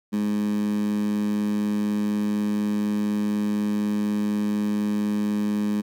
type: tone with high-pass filter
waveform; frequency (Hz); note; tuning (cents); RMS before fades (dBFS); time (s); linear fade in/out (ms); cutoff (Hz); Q
15% pulse; 104.1; G#2; +5; -24; 0.12-5.82; 20; 220; 7
effects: none